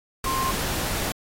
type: tone in noise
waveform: sine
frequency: 1057 Hz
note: C6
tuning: 17 cents sharp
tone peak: -24 dBFS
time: 0.26-0.51 s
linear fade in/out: 2 ms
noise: pink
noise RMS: -28 dBFS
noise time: 0.24-1.12 s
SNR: +1 dB
effects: AAC 48 kbps